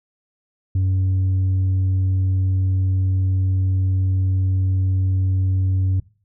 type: tone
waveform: sine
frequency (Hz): 94.2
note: F#2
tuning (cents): +32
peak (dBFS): -13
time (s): 0.75-6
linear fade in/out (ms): 5
effects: noise-tail reverb RT60 0.4 s tail -21 dB re dry + tanh soft clip ceiling -15 dBFS